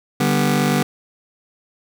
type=chord; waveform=sawtooth; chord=G major; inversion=second; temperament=just; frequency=147 / 196 / 245 Hz; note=D3 / G3 / B3; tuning=+2 / 0 / -14 cents; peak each=-16 dBFS; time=0.2-0.83 s; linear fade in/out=5 ms; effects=none